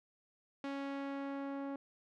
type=tone with low-pass filter sweep; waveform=sawtooth; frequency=277.2 Hz; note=C#4; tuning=in tune; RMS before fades=-41 dBFS; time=0.64-1.76 s; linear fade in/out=2 ms; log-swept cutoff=3500 to 1100 Hz; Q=0.71; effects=none